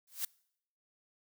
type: noise with exponential growth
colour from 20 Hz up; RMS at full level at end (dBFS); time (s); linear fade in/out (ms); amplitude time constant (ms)
blue; -31; 0.07-0.25; 5; 39
effects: noise-tail reverb RT60 0.7 s tail -25 dB re dry